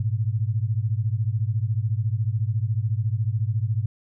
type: beating tone pair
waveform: sine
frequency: 104.5 / 118.5 Hz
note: G#2 / A#2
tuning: +11 / +29 cents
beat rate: 14 Hz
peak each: -23 / -25 dBFS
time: 0-3.86 s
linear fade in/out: 5 ms
effects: none